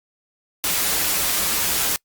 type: noise with comb filter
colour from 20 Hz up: white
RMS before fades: -21 dBFS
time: 0.64-1.96 s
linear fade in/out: 0 ms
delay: 7.9 ms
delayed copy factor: -0.55
effects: noise-tail reverb RT60 0.1 s tail -25 dB re dry + Opus 48 kbps